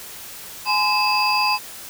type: tone cluster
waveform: sine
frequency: 841 / 1026 / 2601 / 4828 Hz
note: G#5 / C6 / E7 / D8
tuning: +22 / -34 / -24 / +47 cents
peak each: -22 dBFS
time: 0.65-1.59 s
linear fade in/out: 50 ms
effects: white hiss -37 dBFS RMS until 1.89 s